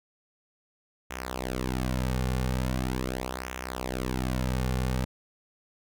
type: tone with flanger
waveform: sawtooth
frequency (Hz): 63.6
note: C2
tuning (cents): -48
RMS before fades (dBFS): -30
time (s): 1.1-5.05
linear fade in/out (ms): 10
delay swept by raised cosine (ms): 0.22 to 3.12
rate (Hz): 0.41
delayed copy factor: -0.8
effects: none